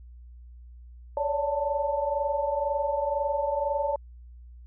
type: tone cluster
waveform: sine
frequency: 560 / 582 / 887 Hz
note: C#5 / D5 / A5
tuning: +18 / -16 / +14 cents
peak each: -29 dBFS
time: 1.17-3.96 s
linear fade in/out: 2 ms
effects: added 60 Hz sine -44 dBFS peak until 4.66 s